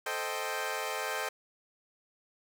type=chord; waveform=15% pulse; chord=A half-diminished seventh; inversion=none; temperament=equal; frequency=440 / 523.3 / 622.3 / 784 Hz; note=A4 / C5 / Eb5 / G5; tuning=0 / 0 / 0 / 0 cents; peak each=-32 dBFS; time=0.06-1.29 s; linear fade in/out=5 ms; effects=none